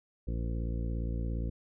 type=harmonic tone; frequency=57.3 Hz; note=A#1; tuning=29 cents flat; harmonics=1 / 2 / 3 / 4 / 5 / 6 / 8 / 9; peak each=-32 / -38 / -42 / -44 / -46 / -48 / -50 / -51 dBFS; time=0.27-1.5 s; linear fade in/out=10 ms; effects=none